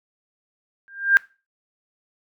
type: tone with exponential growth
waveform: sine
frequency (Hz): 1596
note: G6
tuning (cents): +31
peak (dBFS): -8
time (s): 0.88-1.17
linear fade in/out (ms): 0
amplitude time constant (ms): 63
effects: noise-tail reverb RT60 0.3 s tail -20 dB re dry